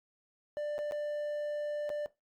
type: tone with dropouts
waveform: triangle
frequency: 592 Hz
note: D5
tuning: 14 cents sharp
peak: -31 dBFS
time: 0.57-2.06 s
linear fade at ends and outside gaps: 0 ms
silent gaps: 0.781-0.789 / 0.911-0.921 / 1.893-1.901 s
effects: noise-tail reverb RT60 0.2 s tail -17 dB re dry + Opus 48 kbps